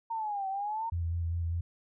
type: exponential two-way sweep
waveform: sine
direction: down then up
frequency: 926 to 762 to 926 Hz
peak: -31 dBFS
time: 0.1-0.9 s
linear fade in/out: 10 ms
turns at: 0.48 s
type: tone with vibrato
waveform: sine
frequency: 84.5 Hz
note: E2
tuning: 43 cents sharp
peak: -29 dBFS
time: 0.92-1.61 s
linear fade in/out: 5 ms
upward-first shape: square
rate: 5 Hz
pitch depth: 20 cents each way
effects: none